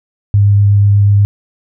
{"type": "tone with vibrato", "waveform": "sine", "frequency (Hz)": 101.4, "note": "G#2", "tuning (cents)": -41, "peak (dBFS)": -5, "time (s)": [0.34, 1.25], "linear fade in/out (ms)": 0, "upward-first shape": "sine", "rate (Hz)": 8.2, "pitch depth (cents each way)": 9, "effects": []}